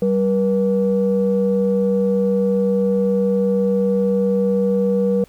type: tone pair together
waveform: sine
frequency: 193.3 / 481.1 Hz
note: G3 / B4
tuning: -24 / -45 cents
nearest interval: octave + major third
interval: 1579 cents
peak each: -17 / -16 dBFS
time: 0.02-5.24 s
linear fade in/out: 2 ms
effects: tanh soft clip ceiling -8 dBFS + pink hiss -52 dBFS RMS until 5.28 s